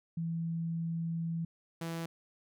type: tone pair in turn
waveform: sine / sawtooth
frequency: 165.8 / 165.8 Hz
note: E3 / E3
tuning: +10 / +10 cents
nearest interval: unison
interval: 0 cents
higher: neither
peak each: -32 / -32 dBFS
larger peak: neither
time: 0.17-1.45 / 1.81-2.06 s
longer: first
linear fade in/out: 5 ms
effects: none